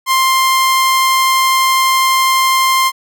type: tone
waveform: sawtooth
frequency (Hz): 1052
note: C6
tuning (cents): +9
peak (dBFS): -6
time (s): 0.06-2.92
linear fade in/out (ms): 50
effects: none